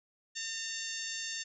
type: harmonic tone with a mistuned harmonic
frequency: 903 Hz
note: A5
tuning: 45 cents sharp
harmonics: 2 / 3 / 4 / 5 / 6 / 7 / 8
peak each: -43 / -45 / -44 / -45 / -45 / -43 / -44 dBFS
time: 0.35-1.44 s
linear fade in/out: 20 ms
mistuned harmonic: 3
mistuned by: +34 cents
effects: none